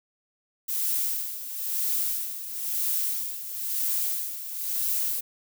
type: noise with tremolo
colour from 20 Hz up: violet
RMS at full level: -26 dBFS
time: 0.68-5.21 s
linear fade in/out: 10 ms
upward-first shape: sine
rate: 1 Hz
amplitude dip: 70%
effects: none